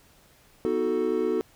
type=chord; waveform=triangle; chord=B dominant seventh; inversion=none; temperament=equal with one note detuned; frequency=246.9 / 314.9 / 370 / 440 Hz; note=B3 / D#4 / F#4 / A4; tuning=0 / +21 / 0 / 0 cents; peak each=-30 / -29 / -25 / -25 dBFS; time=0.65-1.41 s; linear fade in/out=0 ms; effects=pink hiss -58 dBFS RMS until 1.55 s